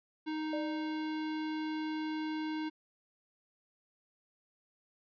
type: tone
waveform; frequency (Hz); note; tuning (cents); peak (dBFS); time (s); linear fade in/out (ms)
square; 311.1; D#4; 0; -35; 0.26-2.7; 20
type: tone with exponential decay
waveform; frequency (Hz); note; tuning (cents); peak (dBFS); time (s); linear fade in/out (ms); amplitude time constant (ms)
sine; 596; D5; +25; -34; 0.53-1.27; 2; 160
effects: resampled to 11025 Hz